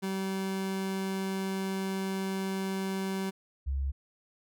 30% pulse / sine tone pair in turn, 192 / 68.22 Hz, G3 / C#2, -36 / -27 cents, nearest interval octave + tritone, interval 1791 cents, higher first, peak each -28 dBFS, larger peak neither, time 0.02-3.31 / 3.66-3.92 s, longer first, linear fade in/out 20 ms, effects none

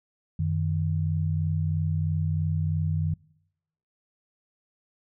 sine tone pair together, 92.5 / 155.56 Hz, F#2 / D#3, 0 / 0 cents, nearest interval major sixth, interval 900 cents, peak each -26 dBFS, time 0.39-3.14 s, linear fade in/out 5 ms, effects noise-tail reverb RT60 0.8 s tail -24 dB re dry

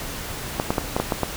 clicks, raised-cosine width 1 ms, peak -6 dBFS, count 7, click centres 0.599 / 0.705 / 0.782 / 0.965 / 1 / 1.122 / 1.233 s, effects pink hiss -32 dBFS RMS until 1.36 s

